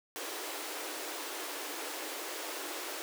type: high-pass noise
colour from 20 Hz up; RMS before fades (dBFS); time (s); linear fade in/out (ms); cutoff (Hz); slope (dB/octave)
pink; -40; 0.16-3.02; 0; 290; 96
effects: none